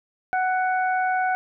harmonic tone, 743 Hz, F#5, 7 cents sharp, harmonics 1 / 2 / 3, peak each -21 / -26 / -36 dBFS, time 0.33-1.35 s, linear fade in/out 0 ms, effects none

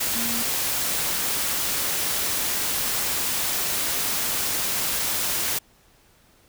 sine tone in noise, 233.1 Hz, A#3, in tune, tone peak -31 dBFS, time 0.15-0.43 s, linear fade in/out 10 ms, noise white, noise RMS -25 dBFS, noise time 0-5.59 s, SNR -9 dB, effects pink hiss -58 dBFS RMS until 6.48 s

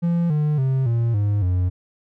triangle tone with pitch steps, 170.9 / 150.51 / 132.55 / 116.73 / 102.8 / 90.53 Hz, F3 / D3 / C3 / A#2 / G#2 / F#2, -37 / +43 / +23 / +3 / -17 / -37 cents, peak -15 dBFS, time 0.02-1.7 s, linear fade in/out 20 ms, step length 280 ms, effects none

